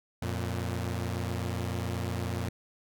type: tone pair together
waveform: sawtooth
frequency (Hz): 89 / 116.41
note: F2 / A#2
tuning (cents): +33 / -2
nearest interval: perfect fourth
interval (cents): 465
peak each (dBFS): -29 / -30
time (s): 0.22-2.49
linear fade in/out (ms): 5
effects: none